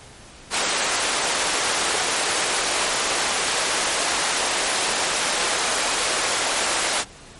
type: high-pass noise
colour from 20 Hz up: pink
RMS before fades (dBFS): -22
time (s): 0.5-7.05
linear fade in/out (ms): 50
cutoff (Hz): 530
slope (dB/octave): 12
effects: pink hiss -44 dBFS RMS until 7.39 s + MP3 48 kbps